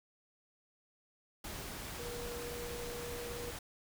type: tone in noise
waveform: sine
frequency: 478.9 Hz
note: A#4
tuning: 47 cents sharp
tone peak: -43 dBFS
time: 1.99-3.51 s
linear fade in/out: 5 ms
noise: pink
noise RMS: -44 dBFS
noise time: 1.44-3.59 s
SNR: -2 dB
effects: none